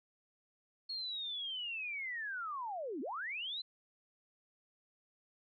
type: linear two-way sweep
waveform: sine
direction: down then up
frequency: 4335 to 240 to 4124 Hz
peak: -38 dBFS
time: 0.89-3.62 s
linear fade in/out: 10 ms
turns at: 3.01 s
effects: none